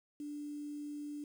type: tone with quantisation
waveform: sine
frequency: 293.7 Hz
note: D4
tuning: in tune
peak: -40 dBFS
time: 0.2-1.24 s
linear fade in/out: 2 ms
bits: 10
effects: none